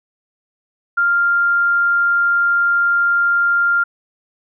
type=tone; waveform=sine; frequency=1396 Hz; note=F6; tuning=1 cent flat; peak=-12 dBFS; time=0.97-3.84 s; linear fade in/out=10 ms; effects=none